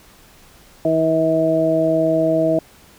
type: harmonic tone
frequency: 160.8 Hz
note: E3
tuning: 43 cents flat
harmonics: 1 / 2 / 3 / 4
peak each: -25 / -19 / -24 / -16 dBFS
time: 0.85-2.59 s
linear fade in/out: 2 ms
effects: pink hiss -48 dBFS RMS until 2.98 s